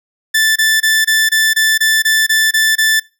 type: tone bursts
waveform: sawtooth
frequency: 1760 Hz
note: A6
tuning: in tune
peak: -6 dBFS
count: 11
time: 0.34-3 s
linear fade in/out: 10 ms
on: 220 ms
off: 24 ms
effects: noise-tail reverb RT60 0.3 s tail -23 dB re dry